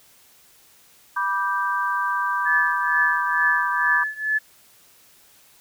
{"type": "chord", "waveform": "sine", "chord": "G major", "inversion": "first", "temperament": "just", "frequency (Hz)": [980, 1176, 1568], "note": ["B5", "D6", "G6"], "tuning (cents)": [-14, 2, 0], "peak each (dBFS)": -25, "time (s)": [1.16, 4.04], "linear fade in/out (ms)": 10}
{"type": "tone with tremolo", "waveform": "sine", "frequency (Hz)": 1727, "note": "A6", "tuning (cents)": -33, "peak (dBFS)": -16, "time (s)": [2.45, 4.39], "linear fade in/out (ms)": 20, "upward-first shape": "triangle", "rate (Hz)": 2.2, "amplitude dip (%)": 95}
{"effects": ["white hiss -54 dBFS RMS until 5.6 s"]}